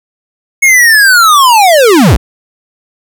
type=linear sweep; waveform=square; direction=down; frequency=2200 to 34.65 Hz; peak=-3 dBFS; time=0.62-2.17 s; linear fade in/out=10 ms; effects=none